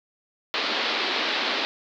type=band-pass noise; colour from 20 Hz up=white; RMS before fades=-26 dBFS; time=0.54-1.65 s; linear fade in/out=0 ms; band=230 to 4500 Hz; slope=48 dB/octave; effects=none